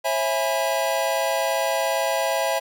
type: chord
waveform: square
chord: C# minor seventh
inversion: none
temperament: equal with one note detuned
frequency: 541.7 / 659.3 / 830.6 / 987.8 Hz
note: C#5 / E5 / G#5 / B5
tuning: -40 / 0 / 0 / 0 cents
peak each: -27 / -25 / -28 / -31 dBFS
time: 0.04-2.6 s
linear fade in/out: 20 ms
effects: none